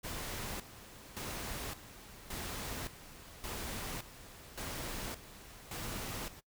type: noise with tremolo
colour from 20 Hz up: pink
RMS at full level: -41 dBFS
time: 0.03-6.41 s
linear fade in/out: 20 ms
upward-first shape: square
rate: 0.88 Hz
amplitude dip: 75%
effects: noise-tail reverb RT60 0.1 s tail -21 dB re dry